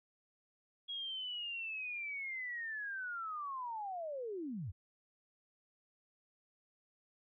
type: linear sweep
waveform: sine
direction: down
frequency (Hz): 3322 to 73.42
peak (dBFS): -39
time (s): 0.88-4.72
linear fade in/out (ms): 20
effects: none